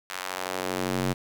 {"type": "tone with high-pass filter sweep", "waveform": "square", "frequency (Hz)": 46.25, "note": "F#1", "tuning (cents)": 0, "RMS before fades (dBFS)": -30, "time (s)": [0.09, 1.14], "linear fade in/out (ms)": 20, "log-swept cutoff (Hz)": [1400, 140], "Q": 0.92, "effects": ["8-bit"]}